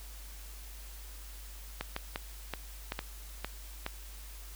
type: clicks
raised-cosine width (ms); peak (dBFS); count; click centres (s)
0.3; -18; 8; 1.81 / 1.964 / 2.159 / 2.537 / 2.921 / 2.991 / 3.446 / 3.864
effects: added 50 Hz sine -45 dBFS peak until 4.55 s + white hiss -52 dBFS RMS until 4.55 s